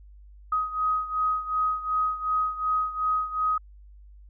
sine beating tone pair, 1257 / 1259.7 Hz, D#6 / D#6, +17 / +21 cents, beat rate 2.7 Hz, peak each -25 / -29 dBFS, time 0.52-3.58 s, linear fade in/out 5 ms, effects added 50 Hz sine -46 dBFS peak until 4.29 s

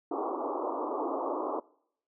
pink band-pass noise, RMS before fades -33 dBFS, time 0.11-1.6 s, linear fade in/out 5 ms, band 270 to 1200 Hz, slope 96 dB/octave, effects noise-tail reverb RT60 0.7 s tail -24 dB re dry

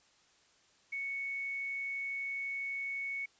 sine tone with quantisation, 2217 Hz, C#7, in tune, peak -35 dBFS, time 0.92-3.26 s, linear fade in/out 10 ms, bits 10, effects white hiss -67 dBFS RMS until 3.39 s + resampled to 16000 Hz

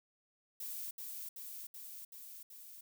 violet noise with echo, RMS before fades -43 dBFS, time 0.6-0.91 s, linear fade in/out 5 ms, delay 380 ms, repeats 5, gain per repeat -2 dB, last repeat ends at 2.81 s, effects none

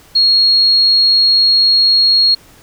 sine tone, 4296 Hz, C8, 45 cents sharp, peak -7 dBFS, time 0.15-2.35 s, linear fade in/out 10 ms, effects pink hiss -44 dBFS RMS until 2.62 s

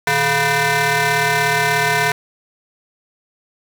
15% pulse ring-modulated tone, 273.7 Hz, C#4, 22 cents flat, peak -5 dBFS, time 0.07-2.12 s, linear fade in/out 2 ms, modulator 1250 Hz, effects none

